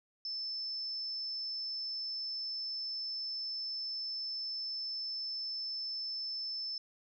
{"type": "tone", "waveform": "sine", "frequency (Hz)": 5274, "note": "E8", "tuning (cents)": 0, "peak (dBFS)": -36, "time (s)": [0.25, 6.78], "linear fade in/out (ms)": 2, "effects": []}